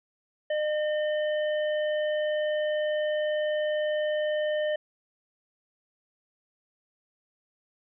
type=harmonic tone; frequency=607 Hz; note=D#5; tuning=43 cents flat; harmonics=1 / 3 / 5; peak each=-25 / -36 / -41 dBFS; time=0.5-4.76 s; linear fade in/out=5 ms; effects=none